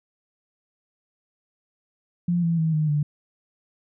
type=tone with pitch steps; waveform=sine; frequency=174.2 / 167.2 / 160.48 / 154.03 / 147.84 Hz; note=F3 / E3 / E3 / D#3 / D3; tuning=-4 / +25 / -46 / -17 / +12 cents; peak=-19 dBFS; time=2.28-3.03 s; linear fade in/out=5 ms; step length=150 ms; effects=none